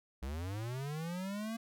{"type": "linear sweep", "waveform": "square", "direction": "up", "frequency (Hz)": [61.74, 231], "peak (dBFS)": -38, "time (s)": [0.22, 1.57], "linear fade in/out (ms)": 10, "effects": []}